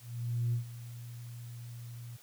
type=tone with ADSR envelope; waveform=sine; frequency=118.9 Hz; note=A#2; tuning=35 cents sharp; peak=-26 dBFS; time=0-2.17 s; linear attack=530 ms; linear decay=110 ms; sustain=-16 dB; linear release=11 ms; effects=tanh soft clip ceiling -24 dBFS + white hiss -58 dBFS RMS until 2.22 s